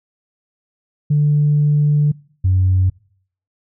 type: tone pair in turn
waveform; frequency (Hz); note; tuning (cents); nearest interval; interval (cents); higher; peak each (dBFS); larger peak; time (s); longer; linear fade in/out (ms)
sine; 147.7 / 93.05; D3 / F#2; +10 / +10; minor sixth; 800; first; -10; neither; 1.1-2.12 / 2.44-2.9; first; 10
effects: noise-tail reverb RT60 0.6 s tail -25 dB re dry + tanh soft clip ceiling -7 dBFS